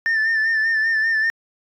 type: tone with vibrato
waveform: sine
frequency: 1784 Hz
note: A6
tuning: 23 cents sharp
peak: -14 dBFS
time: 0.06-1.3 s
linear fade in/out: 0 ms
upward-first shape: sine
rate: 5.1 Hz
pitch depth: 42 cents each way
effects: tanh soft clip ceiling -15 dBFS